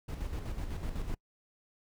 brown noise with tremolo, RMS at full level -35 dBFS, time 0.08-1.15 s, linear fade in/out 10 ms, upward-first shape square, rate 8 Hz, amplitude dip 45%, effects noise-tail reverb RT60 0.1 s tail -26 dB re dry

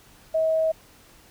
sine tone, 640 Hz, D#5, 49 cents sharp, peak -19 dBFS, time 0.34-0.72 s, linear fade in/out 10 ms, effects pink hiss -53 dBFS RMS until 1.3 s

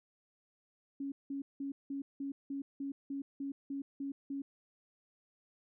sine tone bursts, 277.2 Hz, C#4, in tune, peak -36 dBFS, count 12, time 1-4.42 s, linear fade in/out 5 ms, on 120 ms, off 180 ms, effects none

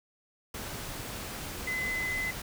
sine tone in noise, 2030 Hz, B6, 47 cents sharp, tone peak -30 dBFS, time 1.67-2.31 s, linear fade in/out 5 ms, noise pink, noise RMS -39 dBFS, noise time 0.54-2.42 s, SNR +6 dB, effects none

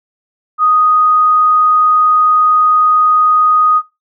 sine tone, 1244.5 Hz, D#6, in tune, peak -7 dBFS, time 0.58-3.82 s, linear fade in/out 50 ms, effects noise-tail reverb RT60 0.2 s tail -17 dB re dry

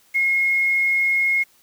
sine tone with quantisation, 2157 Hz, C#7, 48 cents flat, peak -16 dBFS, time 0.14-1.44 s, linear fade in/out 20 ms, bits 7, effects white hiss -57 dBFS RMS until 1.62 s

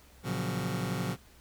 sawtooth chord, Gb major seventh, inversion first, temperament just, 115.62 / 138.75 / 173.43 / 185 Hz, Bb2 / Db3 / F3 / Gb3, -14 / +2 / -12 / 0 cents, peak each -32 dBFS, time 0.23-1.17 s, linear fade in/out 50 ms, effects added 66 Hz sine -58 dBFS peak until 1.4 s + pink hiss -59 dBFS RMS until 1.4 s

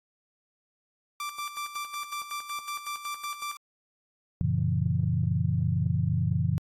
sawtooth tone with tremolo, 1174.7 Hz, D6, in tune, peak -28 dBFS, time 1.2-3.57 s, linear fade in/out 2 ms, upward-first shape square, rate 5.4 Hz, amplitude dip 65%
sine chord, F# dominant seventh, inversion none, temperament equal with one note detuned, 92.5 / 116.54 / 138.59 / 167.4 Hz, F#2 / A#2 / C#3 / E3, 0 / 0 / 0 / +27 cents, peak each -29 dBFS, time 4.41-6.58 s, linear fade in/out 0 ms
effects AAC 48 kbps

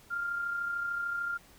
sine tone with amplitude modulation, 1396.9 Hz, F6, in tune, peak -29 dBFS, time 0.1-1.38 s, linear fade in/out 20 ms, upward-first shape sine, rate 33.4 Hz, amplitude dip 40%, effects pink hiss -58 dBFS RMS until 1.58 s

